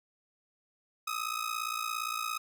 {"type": "ring-modulated tone", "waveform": "sawtooth", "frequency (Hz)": 1264, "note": "D#6", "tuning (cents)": 27, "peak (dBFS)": -26, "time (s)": [1.07, 2.38], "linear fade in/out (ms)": 5, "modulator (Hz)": 28.7, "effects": []}